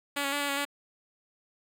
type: tone with pitch steps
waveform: 5% pulse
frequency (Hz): 284.5 / 277.7 / 287.9 / 285.2 / 279.1 / 285.5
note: C#4 / C#4 / D4 / C#4 / C#4 / D4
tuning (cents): +45 / +3 / -34 / +49 / +12 / -49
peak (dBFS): -17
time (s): 0.16-0.652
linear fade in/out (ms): 10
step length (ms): 82
effects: none